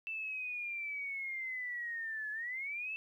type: linear two-way sweep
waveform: sine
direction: down then up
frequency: 2662 to 1700 to 2662 Hz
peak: -37 dBFS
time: 0.07-2.96 s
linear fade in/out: 0 ms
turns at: 2.31 s
effects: 12-bit